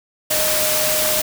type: tone in noise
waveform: sine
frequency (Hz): 616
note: D#5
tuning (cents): -17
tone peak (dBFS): -23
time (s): 0.3-1.22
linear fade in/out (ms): 10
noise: white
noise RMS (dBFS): -19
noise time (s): 0.3-1.22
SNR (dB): -7
effects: none